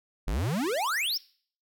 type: exponential sweep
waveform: square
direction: up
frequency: 40.74 to 5770 Hz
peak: -27 dBFS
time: 0.27-1.18 s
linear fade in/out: 10 ms
effects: noise-tail reverb RT60 0.5 s tail -22 dB re dry